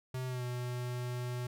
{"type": "tone with pitch glide", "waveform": "square", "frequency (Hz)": [128.5, 123.48], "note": ["C3", "B2"], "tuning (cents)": [-31, 0], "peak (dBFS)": -36, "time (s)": [0.14, 1.47], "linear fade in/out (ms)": 5, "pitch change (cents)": -69, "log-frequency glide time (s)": [0.27, 0.43], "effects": []}